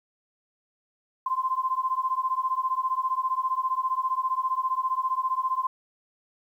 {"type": "beating tone pair", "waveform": "sine", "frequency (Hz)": [1034, 1049], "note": ["C6", "C6"], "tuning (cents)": [-21, 4], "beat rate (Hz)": 15, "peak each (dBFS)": -27, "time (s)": [1.26, 5.67], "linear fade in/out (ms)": 5, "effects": ["10-bit"]}